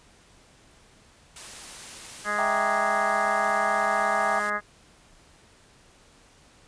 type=noise; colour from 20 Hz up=white; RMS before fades=-41 dBFS; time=1.36-4.5 s; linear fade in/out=2 ms
type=harmonic tone; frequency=207.7 Hz; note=G#3; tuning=in tune; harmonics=1 / 2 / 3 / 4 / 5 / 6 / 7 / 8 / 9 / 10; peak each=-40 / -40 / -34 / -37 / -38 / -29 / -38 / -29 / -39 / -37 dBFS; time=2.24-4.61 s; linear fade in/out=50 ms
type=chord; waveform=sine; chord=E half-diminished seventh; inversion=none; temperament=equal; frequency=659.3 / 784 / 932.3 / 1174.7 Hz; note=E5 / G5 / Bb5 / D6; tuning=0 / 0 / 0 / 0 cents; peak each=-29 / -28 / -32 / -31 dBFS; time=2.38-4.4 s; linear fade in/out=10 ms
effects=pink hiss -56 dBFS RMS until 6.67 s + resampled to 22050 Hz